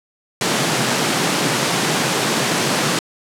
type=high-pass noise; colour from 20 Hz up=pink; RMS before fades=-18 dBFS; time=0.41-2.99 s; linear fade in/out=2 ms; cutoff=130 Hz; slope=48 dB/octave; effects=low-pass 9000 Hz 12 dB/octave